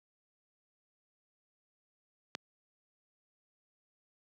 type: click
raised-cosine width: 0.2 ms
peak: -17 dBFS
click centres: 2.351 s
effects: high-pass 150 Hz 12 dB/octave